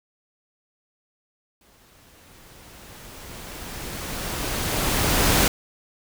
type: noise with exponential growth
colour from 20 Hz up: pink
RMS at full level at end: -17 dBFS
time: 1.61-5.48 s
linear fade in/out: 2 ms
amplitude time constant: 840 ms
effects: none